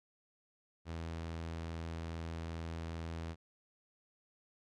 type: tone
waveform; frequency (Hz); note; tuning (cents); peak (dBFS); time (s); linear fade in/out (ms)
sawtooth; 82.41; E2; 0; -36; 0.85-3.36; 50
effects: low-pass 6000 Hz 12 dB/octave